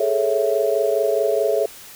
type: chord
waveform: sine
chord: A major seventh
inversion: third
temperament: equal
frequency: 415.3 / 440 / 554.4 / 659.3 Hz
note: G#4 / A4 / C#5 / E5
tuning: 0 / 0 / 0 / 0 cents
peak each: -22 dBFS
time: 0-1.66 s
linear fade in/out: 5 ms
effects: white hiss -41 dBFS RMS until 1.95 s